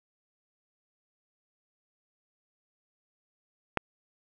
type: click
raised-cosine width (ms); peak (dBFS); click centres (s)
0.5; -10; 3.773
effects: none